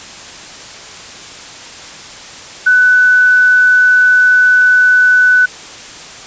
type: tone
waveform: sine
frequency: 1495 Hz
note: F#6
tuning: 17 cents sharp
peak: -5 dBFS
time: 2.66-5.46 s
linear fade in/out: 10 ms
effects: white hiss -31 dBFS RMS until 6.26 s + resampled to 16000 Hz